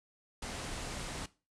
pink low-pass noise, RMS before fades -41 dBFS, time 0.42-1.26 s, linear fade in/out 5 ms, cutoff 10000 Hz, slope 48 dB/octave, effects noise-tail reverb RT60 0.3 s tail -18 dB re dry

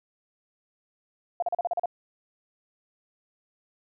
sine tone bursts, 699 Hz, F5, 1 cent sharp, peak -23 dBFS, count 8, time 1.4-1.858 s, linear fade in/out 2 ms, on 24 ms, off 38 ms, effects none

